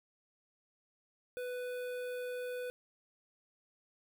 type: tone with notch filter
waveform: square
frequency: 496.6 Hz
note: B4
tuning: 9 cents sharp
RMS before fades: -40 dBFS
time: 1.37-2.7 s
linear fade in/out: 0 ms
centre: 5900 Hz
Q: 0.67
effects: none